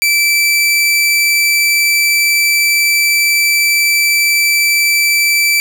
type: tone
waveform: sawtooth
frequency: 2326 Hz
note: D7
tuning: 17 cents flat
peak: -6 dBFS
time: 0.02-5.6 s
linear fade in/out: 0 ms
effects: none